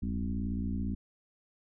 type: tone with frequency modulation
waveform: sine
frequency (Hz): 137.8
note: C#3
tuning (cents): -10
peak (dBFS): -30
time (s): 0.02-0.95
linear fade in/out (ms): 10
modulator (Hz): 57.9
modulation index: 2.2
effects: none